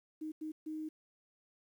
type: tone bursts at uneven times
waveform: sine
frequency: 311.4 Hz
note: D#4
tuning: 2 cents sharp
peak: -38 dBFS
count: 3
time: 0.21-0.32 / 0.41-0.52 / 0.66-0.89 s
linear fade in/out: 10 ms
effects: 11-bit